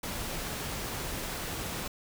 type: noise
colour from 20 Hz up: pink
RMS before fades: -36 dBFS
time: 0.03-1.88 s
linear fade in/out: 5 ms
effects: none